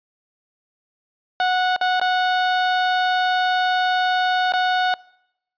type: tone with dropouts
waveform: 30% pulse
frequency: 735 Hz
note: F#5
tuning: 12 cents flat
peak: -14 dBFS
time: 1.4-4.94 s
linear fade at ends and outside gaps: 1 ms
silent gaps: 1.763-1.812 / 1.998-2.014 / 4.522-4.536 s
effects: noise-tail reverb RT60 0.8 s tail -24 dB re dry + resampled to 11025 Hz